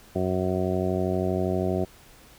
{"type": "harmonic tone", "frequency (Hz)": 92.5, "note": "F#2", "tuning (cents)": 0, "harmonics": [1, 2, 3, 4, 5, 6, 7, 8], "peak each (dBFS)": [-30, -29, -33, -28, -36, -35, -31, -37], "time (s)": [0.15, 1.85], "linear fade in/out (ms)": 10, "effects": ["pink hiss -52 dBFS RMS until 2.38 s"]}